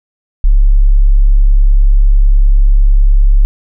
sine tone, 34.65 Hz, C#1, in tune, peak -3 dBFS, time 0.44-3.45 s, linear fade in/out 0 ms, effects none

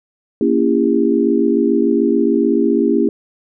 sine chord, A# diminished seventh, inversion none, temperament just, 233.1 / 279.7 / 335.6 / 402.8 Hz, A#3 / C#4 / E4 / G4, 0 / +16 / +31 / +47 cents, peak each -17 dBFS, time 0.41-3.09 s, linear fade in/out 2 ms, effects none

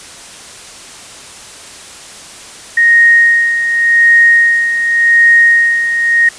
sine tone with tremolo, 1864.7 Hz, A#6, in tune, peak -3 dBFS, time 2.77-6.29 s, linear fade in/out 5 ms, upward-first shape sine, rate 0.88 Hz, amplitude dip 60%, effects white hiss -32 dBFS RMS until 6.38 s + resampled to 22050 Hz

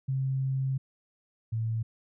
sine tone pair in turn, 133.4 / 112.4 Hz, C3 / A2, +34 / +37 cents, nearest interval minor third, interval 297 cents, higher first, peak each -26 / -27 dBFS, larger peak first, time 0.08-0.78 / 1.52-1.83 s, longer first, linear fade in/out 10 ms, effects none

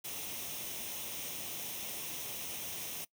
white noise with comb filter, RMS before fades -41 dBFS, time 0.04-3.05 s, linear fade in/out 10 ms, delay 0.33 ms, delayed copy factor +0.55, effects noise-tail reverb RT60 0.1 s tail -22 dB re dry + high-pass 80 Hz 12 dB/octave

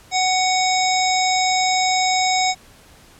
harmonic tone with a mistuned harmonic, 744 Hz, F#5, 9 cents sharp, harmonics 1 / 3 / 5 / 7 / 9 / 10, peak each -18 / -23 / -25 / -26 / -28 / -28 dBFS, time 0.11-2.55 s, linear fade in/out 50 ms, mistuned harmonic 5, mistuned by +29 cents, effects pink hiss -48 dBFS RMS until 3.19 s + low-pass 12000 Hz 12 dB/octave

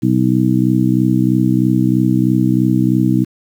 harmonic tone, 63.1 Hz, B1, 38 cents sharp, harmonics 2 / 3 / 4 / 5, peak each -16 / -16 / -16 / -16 dBFS, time 0.02-3.25 s, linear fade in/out 20 ms, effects 7-bit

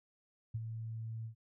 sine tone with ADSR envelope, 112.4 Hz, A2, 37 cents sharp, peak -33 dBFS, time 0.54-1.35 s, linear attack 10 ms, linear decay 39 ms, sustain -6 dB, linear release 100 ms, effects none

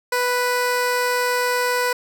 15% pulse tone, 493.9 Hz, B4, in tune, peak -12 dBFS, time 0.12-1.93 s, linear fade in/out 5 ms, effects none

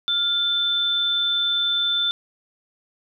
sine tone pair together, 1403 / 3535 Hz, F6 / A7, +8 / +7 cents, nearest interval octave + major third, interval 1599 cents, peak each -30 / -19 dBFS, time 0.08-2.11 s, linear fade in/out 0 ms, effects none

